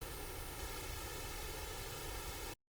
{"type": "noise with comb filter", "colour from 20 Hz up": "pink", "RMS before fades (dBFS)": -45, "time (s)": [0.01, 2.54], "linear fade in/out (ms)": 10, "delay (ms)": 2.3, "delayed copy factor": 0.8, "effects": ["Opus 32 kbps"]}